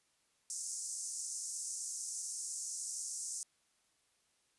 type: band-pass noise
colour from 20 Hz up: white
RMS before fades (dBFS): -42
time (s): 0.5-3.43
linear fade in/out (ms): 0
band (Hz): 5700 to 9400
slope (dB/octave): 48
effects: white hiss -75 dBFS RMS until 4.58 s + resampled to 24000 Hz